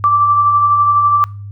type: tone with tremolo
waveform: sine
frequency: 1169 Hz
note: D6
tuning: 8 cents flat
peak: -7 dBFS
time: 0.04-1.24 s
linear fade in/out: 0 ms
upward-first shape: sine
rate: 12 Hz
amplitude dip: 35%
effects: noise-tail reverb RT60 0.4 s tail -24 dB re dry + added 101 Hz sine -26 dBFS peak until 1.51 s